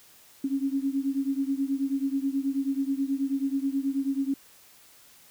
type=beating tone pair; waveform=sine; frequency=270.4 / 279.7 Hz; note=C#4 / C#4; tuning=-43 / +16 cents; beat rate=9.3 Hz; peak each=-27 / -29 dBFS; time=0.44-4.34 s; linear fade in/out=5 ms; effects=white hiss -55 dBFS RMS until 5.3 s